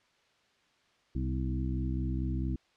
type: harmonic tone with a mistuned harmonic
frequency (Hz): 64.5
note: C2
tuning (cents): -24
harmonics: 1 / 2 / 3 / 4 / 5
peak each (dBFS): -32 / -35 / -40 / -39 / -40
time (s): 1.15-2.56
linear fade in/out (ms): 5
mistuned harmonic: 4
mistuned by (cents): -26
effects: white hiss -68 dBFS RMS until 2.76 s + low-pass 4000 Hz 12 dB/octave